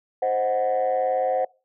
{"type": "chord", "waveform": "sine", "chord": "C diminished", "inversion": "none", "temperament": "equal", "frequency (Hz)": [523.3, 622.3, 740], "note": ["C5", "Eb5", "Gb5"], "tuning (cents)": [0, 0, 0], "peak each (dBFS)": [-22, -27, -22], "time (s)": [0.22, 1.45], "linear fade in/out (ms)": 5, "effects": ["noise-tail reverb RT60 0.3 s tail -24 dB re dry", "tanh soft clip ceiling -15 dBFS"]}